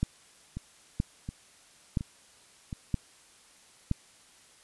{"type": "two click trains", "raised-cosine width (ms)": 5, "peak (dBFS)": [-14, -23], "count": [5, 4], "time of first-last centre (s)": [[0.03, 3.913], [0.57, 2.728]], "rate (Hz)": [1.03, 1.39], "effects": ["white hiss -58 dBFS RMS until 4.63 s", "resampled to 24000 Hz"]}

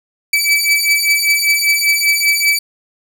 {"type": "beating tone pair", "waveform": "sawtooth", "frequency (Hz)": [2300, 2305.1], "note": ["D7", "D7"], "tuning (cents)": [-37, -33], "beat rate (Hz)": 5.1, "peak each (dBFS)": -11, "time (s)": [0.33, 2.59], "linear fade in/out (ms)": 5, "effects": []}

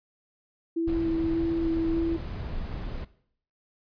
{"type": "tone with vibrato", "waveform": "sine", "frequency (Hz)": 329.6, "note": "E4", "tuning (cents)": 0, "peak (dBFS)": -24, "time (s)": [0.76, 2.17], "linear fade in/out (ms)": 10, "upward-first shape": "square", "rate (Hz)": 1.7, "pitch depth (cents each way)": 10}
{"type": "noise", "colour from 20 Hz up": "brown", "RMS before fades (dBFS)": -34, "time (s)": [0.87, 3.05], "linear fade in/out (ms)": 10}
{"effects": ["noise-tail reverb RT60 0.6 s tail -17 dB re dry", "resampled to 11025 Hz"]}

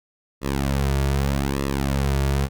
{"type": "tone with flanger", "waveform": "sawtooth", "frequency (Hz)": 68.8, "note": "C#2", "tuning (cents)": -12, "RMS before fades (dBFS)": -22, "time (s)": [0.41, 2.49], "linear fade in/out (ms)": 50, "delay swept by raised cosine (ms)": [1.3, 3.9], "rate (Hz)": 0.82, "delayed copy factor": -1, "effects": []}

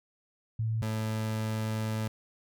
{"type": "tone pair in turn", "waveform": ["sine", "30% pulse"], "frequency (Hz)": [111.5, 109.58], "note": ["A2", "A2"], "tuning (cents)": [23, -7], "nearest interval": "unison", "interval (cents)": 30, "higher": "first", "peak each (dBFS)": -27, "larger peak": "neither", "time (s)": [[0.59, 0.82], [0.82, 2.08]], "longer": "second", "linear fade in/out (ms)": 5, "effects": []}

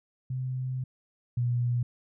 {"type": "tone pair in turn", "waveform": "sine", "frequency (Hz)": [128.8, 121.33], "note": ["C3", "B2"], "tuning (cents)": [-27, -30], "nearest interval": "minor second", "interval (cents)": 103, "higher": "first", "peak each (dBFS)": [-29, -24], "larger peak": "second", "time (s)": [[0.3, 0.84], [1.37, 1.83]], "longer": "first", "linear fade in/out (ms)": 5, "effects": []}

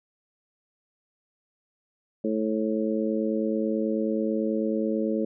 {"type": "harmonic tone", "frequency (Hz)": 109.2, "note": "A2", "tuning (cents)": -13, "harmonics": [2, 3, 4, 5], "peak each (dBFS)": [-27, -29, -30, -31], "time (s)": [2.24, 5.25], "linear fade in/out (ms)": 5, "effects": []}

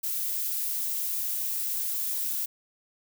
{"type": "noise", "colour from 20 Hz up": "violet", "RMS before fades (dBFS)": -30, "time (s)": [0.03, 2.46], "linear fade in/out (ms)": 10, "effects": []}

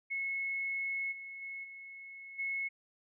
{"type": "tone with level steps", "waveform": "sine", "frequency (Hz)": 2186, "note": "C#7", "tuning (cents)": -25, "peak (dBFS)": [-33, -43, -40, -46, -33], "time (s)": [0.1, 2.69], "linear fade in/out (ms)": 20, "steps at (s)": [1.11, 1.41, 1.63, 2.38], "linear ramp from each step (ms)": 20, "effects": []}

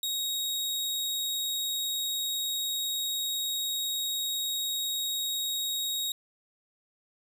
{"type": "tone", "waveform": "sawtooth", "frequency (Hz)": 3774, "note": "A#7", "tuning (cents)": 21, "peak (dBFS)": -26, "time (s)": [0.03, 6.12], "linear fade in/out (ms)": 2, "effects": []}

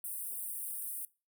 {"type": "high-pass noise", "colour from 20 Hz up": "pink", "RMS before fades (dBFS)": -40, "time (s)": [0.04, 1.05], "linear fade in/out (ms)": 2, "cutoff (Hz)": 8700, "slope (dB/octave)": 96, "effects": ["noise-tail reverb RT60 0.3 s tail -21 dB re dry"]}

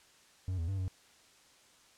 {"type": "tone with pitch steps", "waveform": "triangle", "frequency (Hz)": [92.8, 82.6, 97.1, 93.3], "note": ["F#2", "E2", "G2", "F#2"], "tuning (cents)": [6, 4, -16, 15], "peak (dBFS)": -30, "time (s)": [0.48, 0.88], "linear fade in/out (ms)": 0, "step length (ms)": 100, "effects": ["white hiss -62 dBFS RMS until 1.97 s", "low-pass 8000 Hz 12 dB/octave"]}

